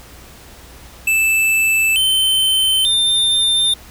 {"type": "tone with pitch steps", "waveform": "square", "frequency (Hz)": [2637, 3082, 3602], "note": ["E7", "G7", "A7"], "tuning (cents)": [0, -30, 40], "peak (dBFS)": -13, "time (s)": [1.07, 3.74], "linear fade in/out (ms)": 5, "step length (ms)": 890, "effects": ["added 60 Hz sine -42 dBFS peak until 3.9 s", "pink hiss -41 dBFS RMS until 3.9 s"]}